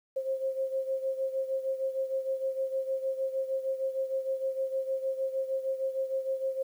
sine beating tone pair, 530 / 536.5 Hz, C5 / C5, +22 / +43 cents, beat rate 6.5 Hz, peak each -30 / -35 dBFS, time 0.16-6.63 s, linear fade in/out 10 ms, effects 10-bit

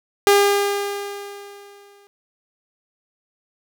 sawtooth tone with exponential decay, 403.5 Hz, G#4, 50 cents flat, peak -6 dBFS, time 0.27-2.07 s, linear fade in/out 0 ms, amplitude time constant 390 ms, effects none

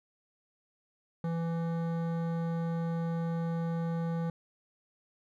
triangle tone with hard clipping, 166.7 Hz, E3, 20 cents sharp, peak -32 dBFS, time 1.24-4.3 s, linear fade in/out 2 ms, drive 18 dB, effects none

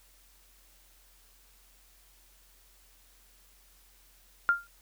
sine tone with exponential decay, 1396.9 Hz, F6, in tune, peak -17 dBFS, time 4.49-4.67 s, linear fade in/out 0 ms, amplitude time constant 37 ms, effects added 44 Hz sine -62 dBFS peak until 4.81 s + white hiss -62 dBFS RMS until 4.81 s

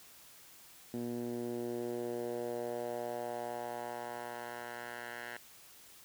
10% pulse tone with band-pass filter sweep, 119.8 Hz, A#2, 48 cents sharp, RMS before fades -40 dBFS, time 0.94-5.37 s, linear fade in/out 0 ms, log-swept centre 250 to 1700 Hz, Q 1.9, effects white hiss -57 dBFS RMS until 6.04 s

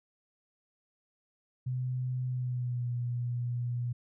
sine tone with pitch glide, 126.9 to 121.31 Hz, B2 to B2, +47 to -31 cents, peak -30 dBFS, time 1.66-3.93 s, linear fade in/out 10 ms, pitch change -78 cents, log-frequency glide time 2.27-2.89 s, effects none

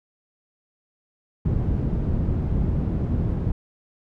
white low-pass noise, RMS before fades -23 dBFS, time 1.45-3.52 s, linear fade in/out 5 ms, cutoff 140 Hz, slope 12 dB/octave, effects none

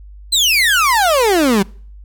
30% pulse exponential sweep, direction down, 4186 to 185 Hz, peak -8 dBFS, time 0.32-1.63 s, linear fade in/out 10 ms, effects noise-tail reverb RT60 0.5 s tail -26 dB re dry + added 50 Hz sine -34 dBFS peak until 2.04 s

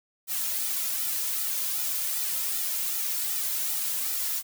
blue noise with flanger, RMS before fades -29 dBFS, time 0.27-4.43 s, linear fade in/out 50 ms, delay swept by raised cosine 1.8 to 2.67 ms, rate 2.6 Hz, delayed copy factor -0.85, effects none

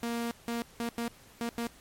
sawtooth tone bursts at uneven times, 234.3 Hz, A#3, 9 cents sharp, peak -27 dBFS, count 6, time 0.03-0.31 / 0.48-0.62 / 0.8-0.89 / 0.98-1.08 / 1.41-1.49 / 1.58-1.67 s, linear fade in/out 0 ms, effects pink hiss -56 dBFS RMS until 1.8 s + MP3 64 kbps

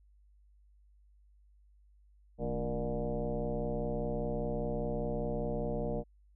sine tone with frequency modulation, 220 Hz, A3, in tune, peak -31 dBFS, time 2.38-6.04 s, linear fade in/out 50 ms, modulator 125 Hz, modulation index 3.4, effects added 50 Hz sine -60 dBFS peak until 6.35 s

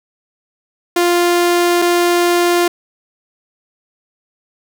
sawtooth tone pair in turn, 349.2 / 349.2 Hz, F4 / F4, 0 / 0 cents, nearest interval unison, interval 0 cents, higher neither, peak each -7 dBFS, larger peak neither, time 0.96-1.82 / 1.82-2.68 s, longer neither, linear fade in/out 5 ms, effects none

